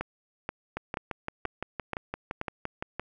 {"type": "two click trains", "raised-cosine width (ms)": 0.5, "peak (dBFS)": [-16, -17], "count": [6, 14], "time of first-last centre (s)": [[0.01, 2.414], [0.77, 2.996]], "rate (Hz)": [2.08, 5.84], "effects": []}